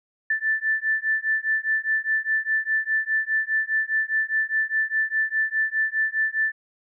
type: beating tone pair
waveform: sine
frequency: 1760 / 1764.9 Hz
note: A6 / A6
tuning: 0 / +5 cents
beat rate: 4.9 Hz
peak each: -24 dBFS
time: 0.3-6.52 s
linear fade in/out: 5 ms
effects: none